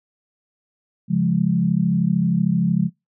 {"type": "chord", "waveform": "sine", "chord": "Db major", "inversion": "none", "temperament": "equal", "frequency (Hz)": [138.59, 174.61, 207.7], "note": ["Db3", "F3", "Ab3"], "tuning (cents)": [0, 0, 0], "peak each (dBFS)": [-23, -18, -21], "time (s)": [1.08, 2.9], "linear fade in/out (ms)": 50, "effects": ["noise-tail reverb RT60 0.2 s tail -24 dB re dry"]}